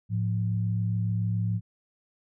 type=tone pair together; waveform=sine; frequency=108.63 / 175.8 Hz; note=A2 / F3; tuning=-22 / +12 cents; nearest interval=minor sixth; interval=834 cents; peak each=-25 / -31 dBFS; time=0.09-1.61 s; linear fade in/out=50 ms; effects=none

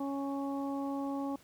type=harmonic tone; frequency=277.2 Hz; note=C#4; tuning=in tune; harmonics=1 / 2 / 3 / 4; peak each=-34 / -42 / -42 / -46 dBFS; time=0-1.36 s; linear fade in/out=5 ms; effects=pink hiss -61 dBFS RMS until 1.43 s + high-pass 60 Hz 12 dB/octave

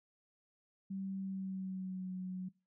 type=tone with pitch glide; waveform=sine; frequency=193 to 184.71 Hz; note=G3 to F#3; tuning=-27 to -3 cents; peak=-38 dBFS; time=0.9-2.49 s; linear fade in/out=10 ms; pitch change=-76 cents; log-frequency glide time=1.2-2.13 s; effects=noise-tail reverb RT60 0.3 s tail -23 dB re dry

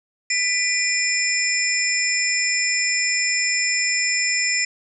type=tone cluster; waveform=sine; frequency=1991 / 2403 / 5270 / 7220 Hz; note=B6 / D7 / E8 / A8; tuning=+14 / +39 / -1 / +44 cents; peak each=-24 dBFS; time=0.3-4.65 s; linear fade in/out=5 ms; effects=none

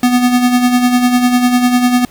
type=tone with tremolo; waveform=square; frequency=246.9 Hz; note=B3; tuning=in tune; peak=-7 dBFS; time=0.03-2.05 s; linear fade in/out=2 ms; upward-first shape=sine; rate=10 Hz; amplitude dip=55%; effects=pink hiss -43 dBFS RMS until 2.1 s

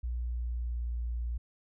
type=tone with pitch glide; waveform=sine; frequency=60.1 to 59 Hz; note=B1 to A#1; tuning=-46 to +22 cents; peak=-31 dBFS; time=0.03-1.38 s; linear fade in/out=10 ms; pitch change=-32 cents; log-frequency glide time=0.16-0.94 s; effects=none

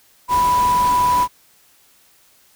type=tone in noise; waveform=sine; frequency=987.8 Hz; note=B5; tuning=in tune; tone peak=-13 dBFS; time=0.28-1.28 s; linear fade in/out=50 ms; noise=pink; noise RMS=-28 dBFS; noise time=0.28-1.28 s; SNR=+12 dB; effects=white hiss -54 dBFS RMS until 2.55 s

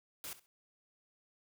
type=noise with echo; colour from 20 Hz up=white; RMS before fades=-44 dBFS; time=0.24-0.33 s; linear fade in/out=0 ms; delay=65 ms; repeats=2; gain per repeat=-15 dB; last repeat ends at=0.46 s; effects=none

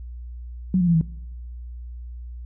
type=tone with pitch steps; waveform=sine; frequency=185 / 176.95 / 169.25 / 161.89 Hz; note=F#3 / F3 / E3 / E3; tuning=0 / +23 / +46 / -31 cents; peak=-15 dBFS; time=0.74-1.012 s; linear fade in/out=2 ms; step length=68 ms; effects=noise-tail reverb RT60 0.8 s tail -19 dB re dry + added 60 Hz sine -33 dBFS peak until 2.45 s

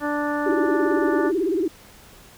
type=harmonic tone; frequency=293.7 Hz; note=D4; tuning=in tune; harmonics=1 / 2 / 3 / 4 / 5 / 6; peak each=-25 / -28 / -30 / -31 / -32 / -33 dBFS; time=0-1.32 s; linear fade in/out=50 ms
type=tone with vibrato; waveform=sine; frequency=355.4 Hz; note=F4; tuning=30 cents sharp; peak=-19 dBFS; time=0.46-1.68 s; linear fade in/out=5 ms; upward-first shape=sine; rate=18 Hz; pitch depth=220 cents each way
effects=pink hiss -48 dBFS RMS until 2.37 s

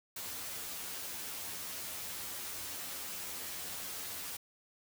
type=noise with comb filter; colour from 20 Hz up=white; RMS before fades=-42 dBFS; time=0.16-4.37 s; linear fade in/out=5 ms; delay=11 ms; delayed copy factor=+0.9; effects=none

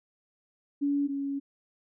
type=tone pair in turn; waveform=sine; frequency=284.2 / 278.5 Hz; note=C#4 / C#4; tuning=+43 / +8 cents; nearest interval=unison; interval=35 cents; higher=first; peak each=-24 / -29 dBFS; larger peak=first; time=0.81-1.08 / 1.08-1.4 s; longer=second; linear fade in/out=20 ms; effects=none

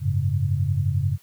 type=chord; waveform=sine; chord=F# suspended second; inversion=none; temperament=equal; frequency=92.5 / 103.83 / 138.59 Hz; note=F#2 / G#2 / C#3; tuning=0 / 0 / 0 cents; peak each=-24 dBFS; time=0-1.18 s; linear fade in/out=50 ms; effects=white hiss -57 dBFS RMS until 1.22 s

